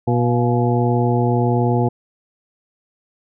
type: harmonic tone with a mistuned harmonic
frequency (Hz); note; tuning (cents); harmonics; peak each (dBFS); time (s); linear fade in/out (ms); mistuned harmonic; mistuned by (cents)
121.3; B2; -31; 1 / 2 / 3 / 4 / 6 / 7; -17 / -21 / -22 / -24 / -25 / -25; 0.07-1.89; 10; 6; -66
effects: none